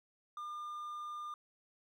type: tone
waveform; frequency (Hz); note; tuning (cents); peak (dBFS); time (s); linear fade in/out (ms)
triangle; 1204; D6; +43; -39; 0.37-1.34; 2
effects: none